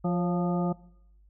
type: harmonic tone with a mistuned harmonic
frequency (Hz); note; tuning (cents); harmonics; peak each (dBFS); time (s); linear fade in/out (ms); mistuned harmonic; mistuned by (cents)
175.2; F3; +6; 1 / 2 / 3 / 4 / 5 / 7; -25 / -33 / -35 / -35 / -40 / -40; 0.04-0.73; 10; 3; +60
effects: noise-tail reverb RT60 0.8 s tail -22 dB re dry + added 50 Hz sine -55 dBFS peak until 1.29 s